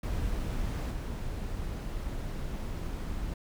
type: noise with level steps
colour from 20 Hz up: brown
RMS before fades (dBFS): -32 / -35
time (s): 0.03-3.34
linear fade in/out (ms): 5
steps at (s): 0.9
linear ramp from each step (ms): 20
effects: none